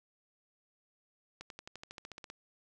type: accelerating click train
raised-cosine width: 0.2 ms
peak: -28 dBFS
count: 13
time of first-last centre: 1.41-2.301 s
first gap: 92 ms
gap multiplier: 0.96
effects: none